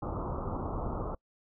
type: low-pass noise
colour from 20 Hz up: pink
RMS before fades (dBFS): -35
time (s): 0.02-1.15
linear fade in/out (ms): 5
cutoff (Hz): 1300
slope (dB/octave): 96
effects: noise-tail reverb RT60 0.1 s tail -26 dB re dry